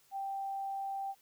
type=tone; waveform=sine; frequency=784 Hz; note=G5; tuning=in tune; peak=-35 dBFS; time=0.11-1.15 s; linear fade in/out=50 ms; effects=white hiss -67 dBFS RMS until 1.21 s